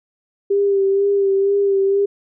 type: tone with vibrato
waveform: sine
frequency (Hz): 395.8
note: G4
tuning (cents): +17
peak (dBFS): -13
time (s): 0.5-2.06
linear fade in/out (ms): 10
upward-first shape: sine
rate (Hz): 2.1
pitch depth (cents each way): 29
effects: none